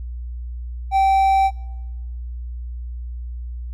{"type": "tone", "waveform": "triangle", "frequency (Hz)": 776, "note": "G5", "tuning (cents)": -18, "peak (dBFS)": -11, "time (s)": [0.91, 1.51], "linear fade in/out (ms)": 50, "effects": ["noise-tail reverb RT60 1.0 s tail -22 dB re dry", "added 60 Hz sine -27 dBFS peak until 3.73 s"]}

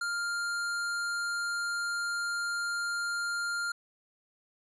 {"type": "tone", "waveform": "square", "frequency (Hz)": 1400, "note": "F6", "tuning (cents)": 4, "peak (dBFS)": -31, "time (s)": [0.01, 3.72], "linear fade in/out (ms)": 5, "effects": ["resampled to 22050 Hz"]}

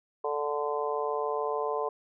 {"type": "harmonic tone", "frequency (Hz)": 146.83, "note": "D3", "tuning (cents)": 0, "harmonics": [3, 4, 5, 6, 7], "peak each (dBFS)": [-31, -35, -36, -38, -34], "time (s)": [0.24, 1.89], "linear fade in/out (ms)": 5, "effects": []}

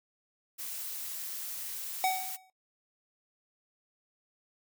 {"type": "noise", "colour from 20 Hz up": "blue", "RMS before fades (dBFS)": -39, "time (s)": [0.58, 2.37], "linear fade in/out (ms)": 20}
{"type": "tone with exponential decay", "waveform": "square", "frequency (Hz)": 752, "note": "F#5", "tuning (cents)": 28, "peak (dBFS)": -24, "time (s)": [2.04, 2.5], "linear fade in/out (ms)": 1, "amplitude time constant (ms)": 99}
{"effects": ["noise-tail reverb RT60 0.1 s tail -17 dB re dry"]}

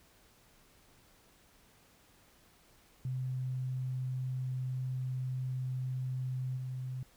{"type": "tone with level steps", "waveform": "sine", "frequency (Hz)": 128.7, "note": "C3", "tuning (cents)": -28, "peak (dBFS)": [-33, -36], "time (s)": [3.05, 7.03], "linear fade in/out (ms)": 2, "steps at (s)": 6.56, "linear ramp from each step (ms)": 20, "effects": ["pink hiss -64 dBFS RMS until 7.16 s"]}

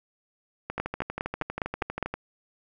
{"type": "two click trains", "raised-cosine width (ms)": 0.5, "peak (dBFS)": [-16, -12], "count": [19, 7], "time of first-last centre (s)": [[0.7, 2.14], [0.8, 2.027]], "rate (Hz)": [12.5, 4.89], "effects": []}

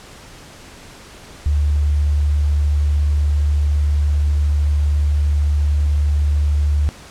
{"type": "tone", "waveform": "sine", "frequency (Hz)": 73.42, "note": "D2", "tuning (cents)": 0, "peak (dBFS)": -13, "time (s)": [1.46, 6.89], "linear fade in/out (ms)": 0, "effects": ["pink hiss -40 dBFS RMS until 7.1 s", "low-pass 9000 Hz 12 dB/octave"]}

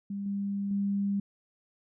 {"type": "tone with level steps", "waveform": "sine", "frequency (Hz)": 199.8, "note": "G3", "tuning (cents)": 33, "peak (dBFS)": [-32, -29, -26], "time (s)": [0.1, 1.2], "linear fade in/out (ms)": 5, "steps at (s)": [0.26, 0.71], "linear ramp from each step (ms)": 2, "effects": []}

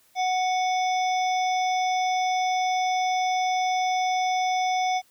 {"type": "harmonic tone with a mistuned harmonic", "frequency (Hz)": 740, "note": "F#5", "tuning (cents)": 0, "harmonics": [1, 3, 5, 7, 8], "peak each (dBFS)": [-22, -32, -36, -39, -40], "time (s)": [0.15, 5.02], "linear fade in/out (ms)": 50, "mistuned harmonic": 5, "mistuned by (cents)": -92, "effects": ["white hiss -61 dBFS RMS until 5.1 s"]}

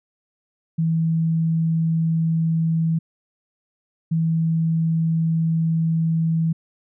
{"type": "tone pair in turn", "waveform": "sine", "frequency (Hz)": [162.9, 162.9], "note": ["E3", "E3"], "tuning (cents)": [-20, -20], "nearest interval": "unison", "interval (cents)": 0, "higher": "neither", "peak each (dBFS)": -17, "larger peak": "neither", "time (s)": [[0.78, 2.99], [4.11, 6.53]], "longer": "second", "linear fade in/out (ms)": 10, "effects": []}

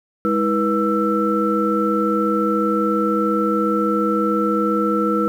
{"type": "tone cluster", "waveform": "sine", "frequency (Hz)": [206.8, 321.1, 484.1, 1329], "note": ["G#3", "E4", "B4", "E6"], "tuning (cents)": [-7, -45, -35, 14], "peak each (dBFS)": -21, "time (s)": [0.25, 5.28], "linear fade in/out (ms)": 0, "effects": ["tanh soft clip ceiling -5 dBFS", "8-bit"]}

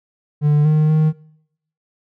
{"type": "tone with pitch steps", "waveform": "triangle", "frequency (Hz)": [148.3, 153.7, 155.7], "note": ["D3", "D#3", "D#3"], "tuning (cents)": [17, -21, 2], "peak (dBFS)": -9, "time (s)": [0.41, 1.13], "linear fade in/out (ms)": 50, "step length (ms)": 240, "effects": ["noise-tail reverb RT60 0.7 s tail -21 dB re dry"]}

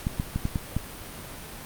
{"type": "clicks", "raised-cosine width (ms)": 5, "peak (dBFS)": -13, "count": 6, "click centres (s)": [0.069, 0.199, 0.36, 0.454, 0.558, 0.766], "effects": ["pink hiss -40 dBFS RMS until 1.65 s", "Opus 48 kbps"]}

